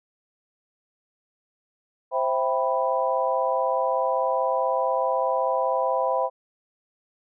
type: chord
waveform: sine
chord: C major seventh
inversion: none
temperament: equal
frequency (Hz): 523.3 / 659.3 / 784 / 987.8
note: C5 / E5 / G5 / B5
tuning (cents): 0 / 0 / 0 / 0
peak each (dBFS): -25 / -27 / -28 / -26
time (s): 2.11-6.3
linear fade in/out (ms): 50
effects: none